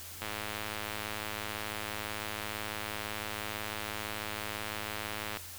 click train, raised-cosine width 0.3 ms, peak -20 dBFS, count 547, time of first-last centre 0.22-5.371 s, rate 106 Hz, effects added 88 Hz sine -52 dBFS peak until 5.58 s + white hiss -46 dBFS RMS until 5.58 s

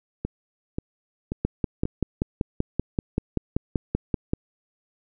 two click trains, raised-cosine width 3 ms, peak -9 / -14 dBFS, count 16 / 4, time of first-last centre 1.45-4.335 / 0.25-1.854 s, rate 5.2 / 1.87 Hz, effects none

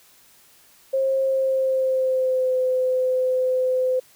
sine tone with pitch glide, 534 to 511.7 Hz, C5 to C5, +35 to -39 cents, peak -18 dBFS, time 0.93-4 s, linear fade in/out 10 ms, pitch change -74 cents, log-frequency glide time 1.23-2.56 s, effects white hiss -54 dBFS RMS until 4.15 s

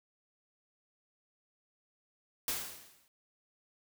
white noise with exponential decay, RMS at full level -32 dBFS, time 2.48-3.08 s, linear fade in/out 1 ms, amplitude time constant 130 ms, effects none

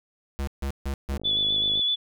square tone bursts, 68.8 Hz, C#2, 12 cents flat, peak -27 dBFS, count 4, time 0.39-1.172 s, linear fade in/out 0 ms, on 83 ms, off 150 ms
click train, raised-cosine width 2 ms, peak -26 dBFS, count 36, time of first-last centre 1.12-1.794 s, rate 51.9 Hz
sine tone with vibrato, 3442 Hz, A7, 39 cents flat, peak -21 dBFS, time 1.24-1.96 s, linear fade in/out 20 ms, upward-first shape square, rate 7.8 Hz, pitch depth 16 cents each way
effects none

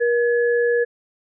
sine tone pair together, 477 / 1700 Hz, A#4 / G#6, +40 / +40 cents, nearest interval octave + minor seventh, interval 2200 cents, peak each -16 / -24 dBFS, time 0-0.85 s, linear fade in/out 20 ms, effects none

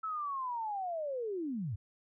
sine linear sweep, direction down, 1319 to 86.5 Hz, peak -34 dBFS, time 0.03-1.76 s, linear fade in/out 10 ms, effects none

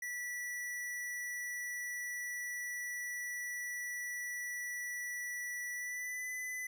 square tone with pitch glide, 1955 to 2005 Hz, B6 to B6, -18 to +26 cents, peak -39 dBFS, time 0.02-6.67 s, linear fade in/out 5 ms, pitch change +44 cents, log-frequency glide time 5.73-6.29 s, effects 13-bit

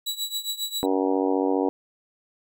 sawtooth tone with tremolo, 3913 Hz, B7, 17 cents flat, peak -21 dBFS, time 0.06-0.86 s, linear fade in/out 10 ms, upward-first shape triangle, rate 7.4 Hz, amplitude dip 90%
harmonic tone, 94.9 Hz, F#2, 44 cents sharp, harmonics 3 / 4 / 5 / 6 / 7 / 8 / 9 / 10, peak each -24 / -27 / -26 / -34 / -34 / -32 / -35 / -35 dBFS, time 0.83-1.69 s, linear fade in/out 0 ms
effects none

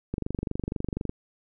click train, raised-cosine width 3 ms, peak -16 dBFS, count 24, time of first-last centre 0.14-1.094 s, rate 24.1 Hz, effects none

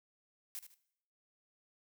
blue noise with echo, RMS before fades -43 dBFS, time 0.55-0.59 s, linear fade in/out 0 ms, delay 76 ms, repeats 2, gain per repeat -10 dB, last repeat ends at 0.742 s, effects noise-tail reverb RT60 0.7 s tail -18 dB re dry

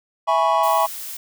triangle chord, C# minor seventh, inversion first, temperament equal with one note detuned, 659.3 / 830.6 / 982.6 / 1108.7 Hz, E5 / G#5 / B5 / C#6, 0 / 0 / -9 / 0 cents, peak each -19 dBFS, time 0.27-0.87 s, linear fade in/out 20 ms
blue noise, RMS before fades -32 dBFS, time 0.63-1.17 s, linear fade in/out 5 ms
effects none

